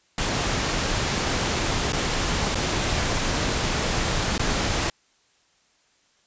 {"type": "noise with dropouts", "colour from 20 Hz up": "pink", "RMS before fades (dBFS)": -24, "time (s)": [0.18, 4.9], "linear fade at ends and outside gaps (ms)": 2, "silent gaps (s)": [[1.923, 1.931], [2.547, 2.554], [4.38, 4.394]], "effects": ["white hiss -63 dBFS RMS until 6.26 s", "resampled to 16000 Hz"]}